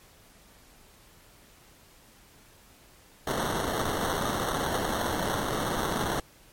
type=noise with sample-and-hold; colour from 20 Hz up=violet; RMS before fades=-29 dBFS; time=3.27-6.2 s; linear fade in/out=2 ms; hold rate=2450 Hz; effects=pink hiss -56 dBFS RMS until 6.52 s + MP3 64 kbps